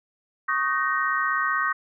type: chord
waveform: sine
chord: Eb dominant seventh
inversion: third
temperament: equal with one note detuned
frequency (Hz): 1108.7 / 1244.5 / 1534.8 / 1864.7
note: Db6 / Eb6 / G6 / Bb6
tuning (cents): 0 / 0 / -37 / 0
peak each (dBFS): -27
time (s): 0.48-1.73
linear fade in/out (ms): 10
effects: none